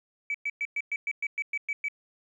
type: tone bursts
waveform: sine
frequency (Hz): 2294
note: D7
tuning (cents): -41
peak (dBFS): -26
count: 11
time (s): 0.3-1.884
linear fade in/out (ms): 2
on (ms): 44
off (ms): 110
effects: tanh soft clip ceiling -22 dBFS + 11-bit